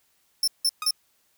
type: tone bursts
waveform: sawtooth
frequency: 5360 Hz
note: E8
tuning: 28 cents sharp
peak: -17 dBFS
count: 3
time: 0.43-0.908 s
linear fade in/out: 2 ms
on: 46 ms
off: 170 ms
type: tone with exponential decay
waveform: sawtooth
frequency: 1244.5 Hz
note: D#6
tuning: in tune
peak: -22 dBFS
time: 0.82-0.93 s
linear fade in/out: 2 ms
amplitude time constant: 22 ms
effects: white hiss -67 dBFS RMS until 1.37 s